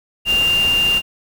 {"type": "tone in noise", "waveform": "sine", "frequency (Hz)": 2794, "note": "F7", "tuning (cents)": 0, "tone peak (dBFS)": -13, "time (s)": [0.25, 1.02], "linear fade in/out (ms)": 50, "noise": "pink", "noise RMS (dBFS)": -27, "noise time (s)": [0.25, 1.02], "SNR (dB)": 11, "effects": []}